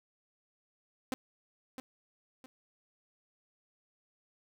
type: tone with echo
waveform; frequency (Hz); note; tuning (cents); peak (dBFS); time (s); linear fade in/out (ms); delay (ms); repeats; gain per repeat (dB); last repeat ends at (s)
sawtooth; 259.3; C4; -15; -28; 1.12-1.14; 0; 660; 2; -9; 2.46
effects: none